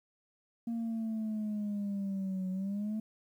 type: linear two-way sweep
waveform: sine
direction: down then up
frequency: 233.1 to 185 to 219.4 Hz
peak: -30 dBFS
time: 0.67-3 s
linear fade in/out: 5 ms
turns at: 2.5 s
effects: tanh soft clip ceiling -31 dBFS + 11-bit